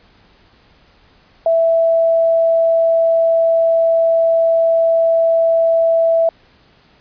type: tone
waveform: sine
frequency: 660 Hz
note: E5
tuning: 2 cents sharp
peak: -10 dBFS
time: 1.46-6.29 s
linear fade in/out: 2 ms
effects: pink hiss -51 dBFS RMS until 7 s + resampled to 11025 Hz